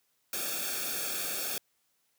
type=noise with comb filter; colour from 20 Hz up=white; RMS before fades=-34 dBFS; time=0.33-1.58 s; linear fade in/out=2 ms; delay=1 ms; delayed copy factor=-0.85; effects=white hiss -74 dBFS RMS until 2.18 s + high-pass 80 Hz 12 dB/octave